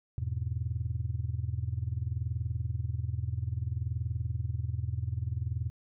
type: chord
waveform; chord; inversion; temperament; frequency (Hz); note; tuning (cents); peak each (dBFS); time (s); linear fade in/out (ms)
sine; E major; none; just; 82.41 / 103.01 / 123.61; E2 / G#2 / B2; 0 / -14 / +2; -34; 0.18-5.7; 0
effects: tanh soft clip ceiling -22 dBFS